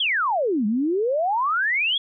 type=exponential two-way sweep; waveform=sine; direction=down then up; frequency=3427 to 201 to 3427 Hz; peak=-19 dBFS; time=0-1.98 s; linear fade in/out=5 ms; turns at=0.66 s; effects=none